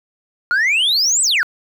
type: exponential two-way sweep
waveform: sine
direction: up then down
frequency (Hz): 1389 to 8270 to 1389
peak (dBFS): -10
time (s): 0.51-1.43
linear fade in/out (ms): 0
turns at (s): 1.22
effects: tanh soft clip ceiling -12 dBFS + 8-bit